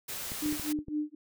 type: noise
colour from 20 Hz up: white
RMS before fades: -38 dBFS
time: 0.08-0.73 s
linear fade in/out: 10 ms
type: clicks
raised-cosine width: 3 ms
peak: -28 dBFS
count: 6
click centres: 0.319 / 0.46 / 0.526 / 0.597 / 0.789 / 0.884 s
type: tone with tremolo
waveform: sine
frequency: 300.8 Hz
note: D4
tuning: 42 cents sharp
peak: -27 dBFS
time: 0.42-1.15 s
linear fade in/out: 5 ms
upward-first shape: sine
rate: 4 Hz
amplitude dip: 100%
effects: none